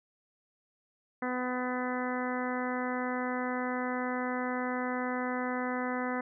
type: harmonic tone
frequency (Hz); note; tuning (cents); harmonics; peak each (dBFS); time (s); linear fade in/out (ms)
251; B3; +28; 1 / 2 / 3 / 4 / 5 / 6 / 7 / 8; -34 / -37 / -39 / -40 / -41 / -42 / -42 / -43; 1.22-6.21; 5
effects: none